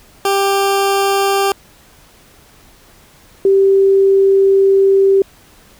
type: tone pair in turn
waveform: 20% pulse / sine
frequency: 394.5 / 390 Hz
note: G4 / G4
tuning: +11 / -9 cents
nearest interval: unison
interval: 20 cents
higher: first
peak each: -7 dBFS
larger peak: neither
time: 0.25-1.52 / 3.45-5.22 s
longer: second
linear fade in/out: 2 ms
effects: pink hiss -46 dBFS RMS until 5.79 s